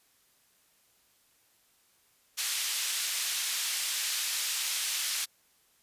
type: band-pass noise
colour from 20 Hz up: pink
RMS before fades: -32 dBFS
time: 2.37-5.26 s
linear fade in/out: 20 ms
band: 2900 to 13000 Hz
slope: 12 dB/octave
effects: white hiss -67 dBFS RMS until 5.82 s + resampled to 32000 Hz